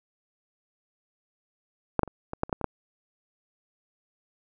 clicks, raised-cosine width 1 ms, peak -7 / -8 / -26 / -19 / -10 / -26 / -10 / -20 / -10 dBFS, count 9, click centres 1.993 / 2.033 / 2.077 / 2.334 / 2.434 / 2.495 / 2.528 / 2.613 / 2.643 s, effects none

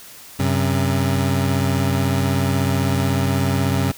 25% pulse tone pair together, 94.3 / 133.36 Hz, F#2 / C3, +33 / +33 cents, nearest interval tritone, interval 600 cents, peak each -16 dBFS, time 0.39-3.92 s, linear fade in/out 10 ms, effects white hiss -41 dBFS RMS until 3.97 s

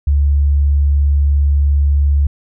sine tone, 71.4 Hz, D2, 48 cents flat, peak -9 dBFS, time 0.07-2.27 s, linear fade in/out 5 ms, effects none

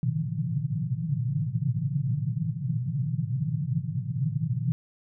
pink band-pass noise, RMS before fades -28 dBFS, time 0.03-4.72 s, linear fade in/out 0 ms, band 110 to 170 Hz, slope 96 dB/octave, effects none

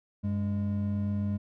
triangle tone pair together, 96.6 / 204.7 Hz, G2 / G#3, -25 / -25 cents, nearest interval octave + minor second, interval 1300 cents, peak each -28 dBFS, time 0.23-1.38 s, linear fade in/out 20 ms, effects none

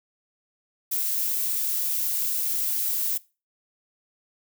violet noise, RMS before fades -26 dBFS, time 0.91-3.18 s, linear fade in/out 10 ms, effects noise-tail reverb RT60 0.3 s tail -21 dB re dry

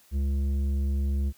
sine tone with tanh clipping, 69.3 Hz, C#2, in tune, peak -25 dBFS, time 0.11-1.33 s, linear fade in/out 50 ms, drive 9 dB, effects white hiss -59 dBFS RMS until 1.37 s

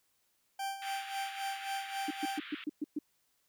40% pulse tone with tremolo, 784 Hz, G5, in tune, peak -33 dBFS, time 0.59-2.39 s, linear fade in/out 5 ms, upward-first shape sine, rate 3.7 Hz, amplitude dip 70%
white band-pass noise, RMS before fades -47 dBFS, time 0.82-2.64 s, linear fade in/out 0 ms, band 1300 to 3400 Hz, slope 48 dB/octave
sine tone bursts, 298.9 Hz, D4, 31 cents sharp, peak -31 dBFS, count 7, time 2.08-2.989 s, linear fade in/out 5 ms, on 27 ms, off 120 ms
effects white hiss -75 dBFS RMS until 3.48 s

